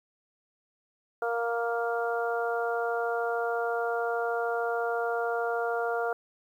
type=harmonic tone; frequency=233.6 Hz; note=A#3; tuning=4 cents sharp; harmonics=2 / 3 / 4 / 5 / 6; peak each=-30 / -31 / -40 / -40 / -34 dBFS; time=1.22-6.13 s; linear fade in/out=2 ms; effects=10-bit